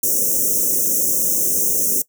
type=band-stop noise; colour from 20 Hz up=white; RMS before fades=-18 dBFS; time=0.03-2.02 s; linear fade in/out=5 ms; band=580 to 5700 Hz; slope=96 dB/octave; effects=noise-tail reverb RT60 0.1 s tail -20 dB re dry + high-pass 150 Hz 12 dB/octave